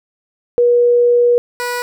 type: tone pair in turn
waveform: sine / 15% pulse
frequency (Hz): 482 / 488.2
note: B4 / B4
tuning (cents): -42 / -20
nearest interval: unison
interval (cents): 22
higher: second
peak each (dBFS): -8 / -12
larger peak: first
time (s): 0.58-1.38 / 1.6-1.82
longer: first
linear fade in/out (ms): 0
effects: none